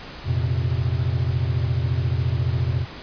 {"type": "chord", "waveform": "triangle", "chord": "F suspended fourth", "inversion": "none", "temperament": "equal", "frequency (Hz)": [87.31, 116.54, 130.81], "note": ["F2", "Bb2", "C3"], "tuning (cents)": [0, 0, 0], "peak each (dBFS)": -22, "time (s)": [0.24, 2.86], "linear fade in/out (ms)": 50, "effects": ["pink hiss -38 dBFS RMS until 3.02 s", "resampled to 11025 Hz"]}